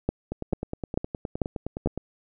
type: two click trains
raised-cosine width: 2 ms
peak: -17 / -10 dBFS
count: 17 / 5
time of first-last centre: 0.32-1.976 / 0.09-1.86 s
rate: 9.66 / 2.26 Hz
effects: none